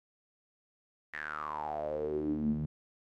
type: tone with band-pass filter sweep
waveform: sawtooth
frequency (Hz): 76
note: D#2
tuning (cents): -40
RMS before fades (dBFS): -35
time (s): 1.13-2.66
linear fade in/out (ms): 10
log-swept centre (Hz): 1900 to 170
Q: 9.8
effects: none